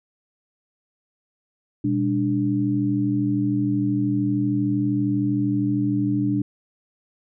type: tone cluster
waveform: sine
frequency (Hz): 121.6 / 201.2 / 294.1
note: B2 / G3 / D4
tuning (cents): -26 / +45 / +3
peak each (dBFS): -25 / -26 / -21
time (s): 1.84-6.42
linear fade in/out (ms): 5
effects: none